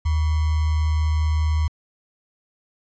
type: tone with sample-and-hold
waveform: sine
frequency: 77.78 Hz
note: D#2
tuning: in tune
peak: -17 dBFS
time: 0.05-1.68 s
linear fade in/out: 10 ms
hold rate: 1050 Hz
effects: resampled to 16000 Hz